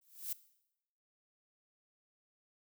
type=noise with exponential growth; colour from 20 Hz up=violet; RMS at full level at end=-35 dBFS; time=0.01-0.33 s; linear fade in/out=5 ms; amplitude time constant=68 ms; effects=noise-tail reverb RT60 0.8 s tail -18 dB re dry

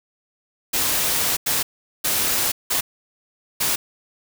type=noise bursts at uneven times; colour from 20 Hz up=white; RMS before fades=-21 dBFS; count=5; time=0.73-1.37 / 1.46-1.63 / 2.04-2.52 / 2.7-2.81 / 3.6-3.76 s; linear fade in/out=10 ms; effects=none

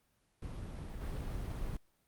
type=noise with level steps; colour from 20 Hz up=brown; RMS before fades=-43 / -39 dBFS; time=0.42-1.77 s; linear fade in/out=5 ms; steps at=1.01 s; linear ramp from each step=2 ms; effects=pink hiss -75 dBFS RMS until 2.07 s + Opus 32 kbps

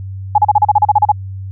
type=tone bursts; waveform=sine; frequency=839 Hz; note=G#5; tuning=17 cents sharp; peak=-5 dBFS; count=12; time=0.35-1.119 s; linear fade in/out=5 ms; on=32 ms; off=35 ms; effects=added 96 Hz sine -23 dBFS peak until 1.51 s

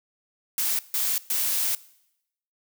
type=noise bursts at uneven times; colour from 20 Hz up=blue; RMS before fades=-25 dBFS; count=3; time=0.58-0.79 / 0.94-1.18 / 1.3-1.75 s; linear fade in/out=2 ms; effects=noise-tail reverb RT60 0.8 s tail -20 dB re dry

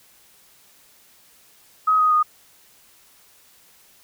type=tone with pitch steps; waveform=sine; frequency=1267 / 1250 / 1233 Hz; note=D#6 / D#6 / D#6; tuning=+31 / +8 / -16 cents; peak=-14 dBFS; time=1.87-2.23 s; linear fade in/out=10 ms; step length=120 ms; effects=white hiss -54 dBFS RMS until 4.03 s

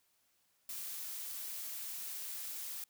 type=noise; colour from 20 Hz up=blue; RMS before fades=-43 dBFS; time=0.69-2.84 s; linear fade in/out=2 ms; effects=white hiss -75 dBFS RMS until 2.89 s

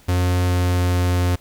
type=tone with pitch glide; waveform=45% pulse; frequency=89.8 to 89.13 Hz; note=F2 to F2; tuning=+49 to +36 cents; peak=-16 dBFS; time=0.08-1.36 s; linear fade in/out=10 ms; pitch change=-13 cents; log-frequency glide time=0.44-1.14 s; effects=pink hiss -51 dBFS RMS until 1.4 s

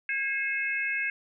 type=tone cluster; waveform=sine; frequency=1639 / 2159 / 2590 Hz; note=G#6 / C#7 / E7; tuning=-23 / -46 / -31 cents; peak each=-31 / -30 / -33 dBFS; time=0.09-1.1 s; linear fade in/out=2 ms; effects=none

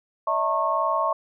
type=tone cluster; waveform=sine; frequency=587 / 649 / 905 / 1091 Hz; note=D5 / E5 / A5 / C#6; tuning=-1 / -27 / +48 / -28 cents; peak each=-31 / -26 / -28 / -23 dBFS; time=0.27-1.13 s; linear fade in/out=5 ms; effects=none

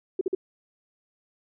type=tone bursts; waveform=sine; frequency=374.2 Hz; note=F#4; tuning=20 cents sharp; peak=-21 dBFS; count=3; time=0.19-0.35 s; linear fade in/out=5 ms; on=22 ms; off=47 ms; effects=none

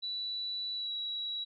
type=tone with pitch glide; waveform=sine; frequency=3951 to 3890 Hz; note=B7 to B7; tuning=0 to -27 cents; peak=-34 dBFS; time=0.02-1.45 s; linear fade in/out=20 ms; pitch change=-27 cents; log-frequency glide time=0.74-0.92 s; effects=none

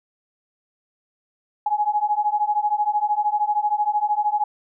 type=beating tone pair; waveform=sine; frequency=830.6 / 843.6 Hz; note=G#5 / G#5; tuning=0 / +27 cents; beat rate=13 Hz; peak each=-22 / -21 dBFS; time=1.66-4.44 s; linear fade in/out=5 ms; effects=none

